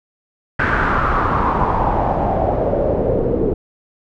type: noise with low-pass filter sweep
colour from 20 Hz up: pink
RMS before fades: -17 dBFS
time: 0.59-3.54 s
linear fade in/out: 5 ms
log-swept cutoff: 1600 to 410 Hz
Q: 4.3
effects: none